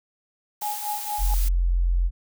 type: noise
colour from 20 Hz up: blue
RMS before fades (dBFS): -33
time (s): 0.61-1.49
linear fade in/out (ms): 10
type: tone with tremolo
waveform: sine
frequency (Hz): 834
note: G#5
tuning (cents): +7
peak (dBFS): -25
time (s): 0.62-1.34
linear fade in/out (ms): 0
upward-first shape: sine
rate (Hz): 4.3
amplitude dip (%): 85
type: tone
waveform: sine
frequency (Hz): 43.76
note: F1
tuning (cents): +4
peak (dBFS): -18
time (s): 1.18-2.11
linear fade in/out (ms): 50
effects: none